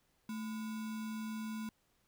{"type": "tone with sample-and-hold", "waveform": "sine", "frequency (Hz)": 219.1, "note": "A3", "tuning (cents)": -7, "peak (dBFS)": -38, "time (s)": [0.29, 1.69], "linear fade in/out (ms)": 2, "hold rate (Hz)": 1225, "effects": ["pink hiss -75 dBFS RMS until 2.07 s"]}